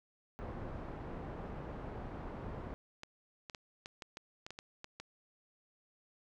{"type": "low-pass noise", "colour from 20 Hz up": "pink", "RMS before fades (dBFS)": -44, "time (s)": [0.39, 2.74], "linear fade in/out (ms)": 0, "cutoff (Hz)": 1000, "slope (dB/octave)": 12}
{"type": "clicks", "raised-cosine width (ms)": 0.2, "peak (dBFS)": -28, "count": 11, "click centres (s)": [3.034, 3.498, 3.548, 3.859, 4.022, 4.171, 4.465, 4.506, 4.589, 4.844, 5]}
{"effects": []}